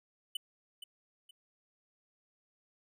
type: tone with echo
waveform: square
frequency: 2995 Hz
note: F#7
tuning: 20 cents sharp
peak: -34 dBFS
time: 0.35-0.37 s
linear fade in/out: 5 ms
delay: 470 ms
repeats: 2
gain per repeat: -10 dB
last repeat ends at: 1.31 s
effects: none